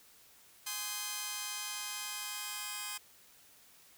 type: chord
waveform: 5% pulse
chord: Ab major seventh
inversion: none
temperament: just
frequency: 830.6 / 1038.3 / 1245.9 / 1557.4 Hz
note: Ab5 / C6 / Eb6 / G6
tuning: 0 / -14 / +2 / -12 cents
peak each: -33 / -30 / -34 / -35 dBFS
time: 0.66-2.98 s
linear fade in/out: 10 ms
effects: white hiss -61 dBFS RMS until 3.97 s